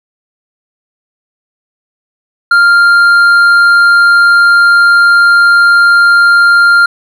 sine tone with hard clipping, 1396.9 Hz, F6, in tune, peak -4 dBFS, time 2.51-6.86 s, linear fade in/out 5 ms, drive 4 dB, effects none

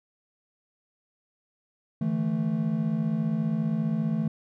triangle chord, D suspended second, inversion none, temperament equal with one note detuned, 149.74 / 164.81 / 220 Hz, D3 / E3 / A3, +34 / 0 / 0 cents, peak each -31 / -26 / -25 dBFS, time 2.01-4.28 s, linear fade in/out 5 ms, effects none

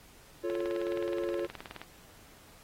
triangle chord, F augmented, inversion none, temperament equal, 349.2 / 440 / 554.4 Hz, F4 / A4 / C#5, 0 / 0 / 0 cents, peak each -31 / -35 / -34 dBFS, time 0.43-1.47 s, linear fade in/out 20 ms
click train, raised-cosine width 0.3 ms, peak -26 dBFS, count 26, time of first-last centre 0.5-1.816 s, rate 19 Hz
effects pink hiss -57 dBFS RMS until 2.63 s + AAC 48 kbps

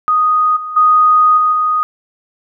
sine tone with level steps, 1243 Hz, D#6, 2 cents flat, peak -9 / -21 / -6 / -9 / -11 dBFS, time 0.08-1.83 s, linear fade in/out 0 ms, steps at 0.56 / 0.76 / 1.37 / 1.52 s, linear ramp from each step 10 ms, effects none

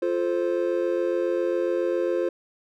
triangle chord, F major, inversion none, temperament just, 349.2 / 436.5 / 523.8 Hz, F4 / A4 / C5, 0 / -14 / +2 cents, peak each -23 / -28 / -24 dBFS, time 0.02-2.29 s, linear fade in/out 5 ms, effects none

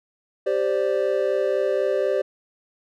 triangle chord, G suspended fourth, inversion none, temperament equal, 392 / 523.3 / 587.3 Hz, G4 / C5 / D5, 0 / 0 / 0 cents, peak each -22 dBFS, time 0.46-2.22 s, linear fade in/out 10 ms, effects none

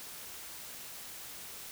silence, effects white hiss -46 dBFS RMS until 1.71 s

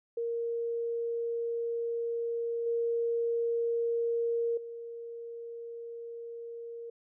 sine tone with level steps, 466.2 Hz, A#4, in tune, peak -30 / -27 / -39 dBFS, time 0.17-6.9 s, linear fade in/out 5 ms, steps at 2.66 / 4.57 s, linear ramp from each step 5 ms, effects none

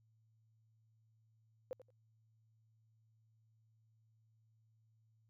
sine tone with echo, 510 Hz, C5, 44 cents flat, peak -39 dBFS, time 1.71-1.73 s, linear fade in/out 0 ms, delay 87 ms, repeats 2, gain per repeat -14 dB, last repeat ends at 1.904 s, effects added 111 Hz sine -70 dBFS peak until 5.29 s

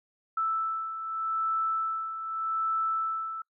sine beating tone pair, 1318.5 / 1319.33 Hz, E6 / E6, 0 / +1 cents, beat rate 0.83 Hz, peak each -35 / -28 dBFS, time 0.37-3.42 s, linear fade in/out 5 ms, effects noise-tail reverb RT60 0.1 s tail -25 dB re dry

